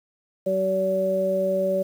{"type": "harmonic tone", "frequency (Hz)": 190.2, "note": "F#3", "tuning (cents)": 48, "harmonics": [1, 2, 3], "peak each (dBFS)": [-29, -29, -21], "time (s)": [0.46, 1.83], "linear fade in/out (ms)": 10, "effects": ["8-bit"]}